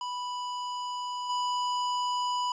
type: tone with level steps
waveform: square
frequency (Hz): 987.8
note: B5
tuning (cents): 0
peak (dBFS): -33 / -28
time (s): 0.01-2.52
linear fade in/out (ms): 2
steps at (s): 1.29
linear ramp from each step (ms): 10
effects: resampled to 16000 Hz + 11-bit